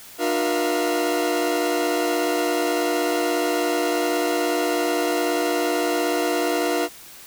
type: tone cluster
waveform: 40% pulse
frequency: 302.8 / 360.2 / 476.8 / 684 Hz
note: D#4 / F#4 / A#4 / F5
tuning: -47 / -46 / +39 / -36 cents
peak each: -25 dBFS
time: 0.18-6.89 s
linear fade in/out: 50 ms
effects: white hiss -43 dBFS RMS until 7.26 s